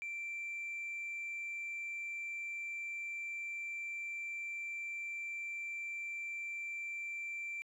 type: tone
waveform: sine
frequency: 2349 Hz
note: D7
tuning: in tune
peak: -37 dBFS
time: 0.02-7.62 s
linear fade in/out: 0 ms
effects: tanh soft clip ceiling -37 dBFS + 12-bit